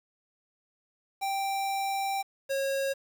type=tone pair in turn; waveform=square; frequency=784 / 545.2 Hz; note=G5 / C#5; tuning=0 / -29 cents; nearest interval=tritone; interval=629 cents; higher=first; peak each=-29 / -28 dBFS; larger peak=second; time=1.21-2.23 / 2.49-2.94 s; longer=first; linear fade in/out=20 ms; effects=9-bit